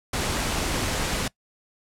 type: noise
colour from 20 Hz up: pink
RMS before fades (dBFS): -26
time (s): 0.13-1.28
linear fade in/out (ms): 5
effects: noise-tail reverb RT60 0.1 s tail -22 dB re dry + low-pass 10000 Hz 12 dB/octave